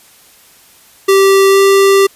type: tone with pitch glide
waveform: square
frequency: 389.9 to 392.6 Hz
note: G4 to G4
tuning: -9 to +3 cents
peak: -6 dBFS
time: 1.08-2.07 s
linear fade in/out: 10 ms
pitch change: +12 cents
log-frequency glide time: 1.49-1.59 s
effects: white hiss -44 dBFS RMS until 2.15 s + resampled to 32000 Hz